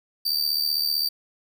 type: tone with amplitude modulation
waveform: 45% pulse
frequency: 4639 Hz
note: D8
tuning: 22 cents flat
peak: -18 dBFS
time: 0.25-1.09 s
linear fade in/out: 10 ms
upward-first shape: sine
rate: 75.6 Hz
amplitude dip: 70%
effects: none